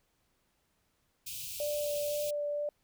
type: band-stop noise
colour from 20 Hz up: white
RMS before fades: -41 dBFS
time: 1.26-2.31 s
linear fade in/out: 10 ms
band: 160 to 2400 Hz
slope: 96 dB/octave
type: tone with vibrato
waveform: sine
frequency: 587.3 Hz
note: D5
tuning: in tune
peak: -31 dBFS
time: 1.6-2.69 s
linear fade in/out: 2 ms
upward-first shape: sine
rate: 2 Hz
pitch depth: 9 cents each way
effects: pink hiss -75 dBFS RMS until 2.83 s